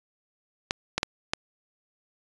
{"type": "clicks", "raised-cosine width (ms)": 0.2, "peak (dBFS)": -7, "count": 4, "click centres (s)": [0.709, 0.98, 1.031, 1.335], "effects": ["resampled to 22050 Hz"]}